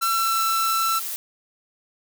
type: tone with pitch glide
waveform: 45% pulse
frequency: 1348 to 1334.8 Hz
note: E6 to E6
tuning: +38 to +21 cents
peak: -20 dBFS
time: 0.01-1 s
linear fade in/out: 20 ms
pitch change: -17 cents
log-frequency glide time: 0.11-0.42 s
type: noise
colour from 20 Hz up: blue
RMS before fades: -30 dBFS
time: 0.02-1.16 s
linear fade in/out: 0 ms
effects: none